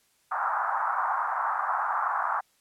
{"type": "band-pass noise", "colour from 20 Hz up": "white", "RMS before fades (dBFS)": -28, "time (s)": [0.31, 2.41], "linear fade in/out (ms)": 10, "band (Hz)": [750, 1400], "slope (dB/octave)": 48, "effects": ["white hiss -67 dBFS RMS until 2.6 s", "low-pass 12000 Hz 12 dB/octave"]}